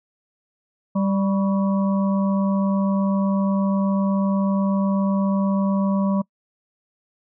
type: harmonic tone with a mistuned harmonic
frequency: 195.9 Hz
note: G3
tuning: 1 cent flat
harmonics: 1 / 3 / 5 / 6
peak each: -18 / -28 / -32 / -34 dBFS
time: 0.95-6.22 s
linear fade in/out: 10 ms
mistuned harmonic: 6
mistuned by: -79 cents
effects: noise-tail reverb RT60 0.1 s tail -25 dB re dry